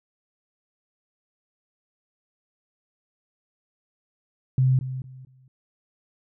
sine tone with echo, 130 Hz, C3, 11 cents flat, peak -16 dBFS, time 4.58-4.79 s, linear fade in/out 2 ms, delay 230 ms, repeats 3, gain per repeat -12 dB, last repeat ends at 5.48 s, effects none

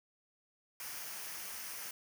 white noise with comb filter, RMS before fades -44 dBFS, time 0.8-1.91 s, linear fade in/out 2 ms, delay 0.26 ms, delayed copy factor -0.5, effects none

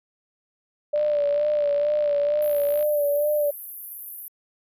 sine tone with vibrato, 587.3 Hz, D5, in tune, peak -19 dBFS, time 0.93-3.51 s, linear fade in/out 10 ms, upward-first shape sine, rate 2.2 Hz, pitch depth 38 cents each way
click train, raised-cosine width 0.3 ms, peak -26 dBFS, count 108, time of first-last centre 0.96-2.827 s, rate 57.3 Hz
white high-pass noise, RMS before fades -33 dBFS, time 2.42-4.28 s, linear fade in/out 0 ms, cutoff 11000 Hz, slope 96 dB/octave
effects resampled to 32000 Hz

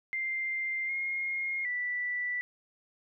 sine tone with pitch steps, 2095 / 2141 / 1969 Hz, C7 / C7 / B6, +2 / +39 / -6 cents, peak -30 dBFS, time 0.13-2.41 s, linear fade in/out 0 ms, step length 760 ms, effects none

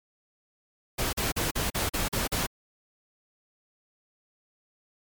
pink noise bursts, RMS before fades -28 dBFS, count 8, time 0.98-2.467 s, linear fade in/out 10 ms, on 150 ms, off 41 ms, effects MP3 96 kbps

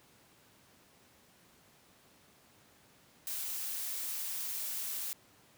blue noise, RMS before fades -38 dBFS, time 3.27-5.13 s, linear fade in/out 0 ms, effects pink hiss -63 dBFS RMS until 5.57 s + high-pass 100 Hz 12 dB/octave

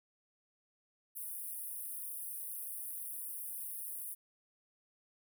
pink high-pass noise, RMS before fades -43 dBFS, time 1.15-4.15 s, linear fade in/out 20 ms, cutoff 9300 Hz, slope 96 dB/octave, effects none

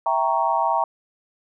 sine chord, E diminished seventh, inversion none, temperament equal, 659.3 / 784 / 932.3 / 1108.7 Hz, E5 / G5 / Bb5 / Db6, 0 / 0 / 0 / 0 cents, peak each -25 / -24 / -21 / -26 dBFS, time 0.06-0.84 s, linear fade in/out 2 ms, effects none

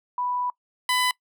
sine / 15% pulse tone pair in turn, 987.8 / 1000.4 Hz, B5 / B5, 0 / +22 cents, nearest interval unison, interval 22 cents, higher second, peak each -24 / -14 dBFS, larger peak second, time 0.18-0.5 / 0.89-1.11 s, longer first, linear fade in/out 2 ms, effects noise-tail reverb RT60 0.1 s tail -22 dB re dry

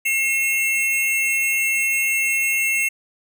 square tone pair together, 2155 / 2701 Hz, C#7 / E7, -49 / +42 cents, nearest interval major third, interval 391 cents, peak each -22 / -21 dBFS, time 0.05-2.89 s, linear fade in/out 10 ms, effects none

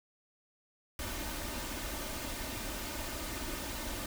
pink noise with comb filter, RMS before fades -39 dBFS, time 0.99-4.06 s, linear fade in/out 2 ms, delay 3.3 ms, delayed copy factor +0.55, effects none

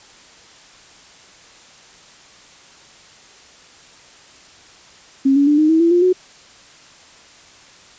sine tone with pitch steps, 270.7 / 282.7 / 295.2 / 308.3 / 321.9 / 336.2 / 351.1 / 366.6 Hz, C#4 / C#4 / D4 / D#4 / E4 / E4 / F4 / F#4, -41 / +34 / +9 / -16 / -41 / +34 / +9 / -16 cents, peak -10 dBFS, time 5.25-6.13 s, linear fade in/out 10 ms, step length 110 ms, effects white hiss -45 dBFS RMS until 7.98 s + resampled to 16000 Hz

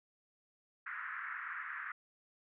white band-pass noise, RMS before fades -43 dBFS, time 0.86-1.92 s, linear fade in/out 5 ms, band 1200 to 1900 Hz, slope 48 dB/octave, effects none

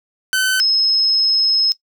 sawtooth / sine tone pair in turn, 1522 / 5170 Hz, F#6 / E8, +48 / -34 cents, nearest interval octave + major sixth, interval 2118 cents, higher second, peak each -11 dBFS, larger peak neither, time 0.33-0.6 / 0.6-1.72 s, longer second, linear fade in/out 0 ms, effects noise-tail reverb RT60 0.1 s tail -20 dB re dry

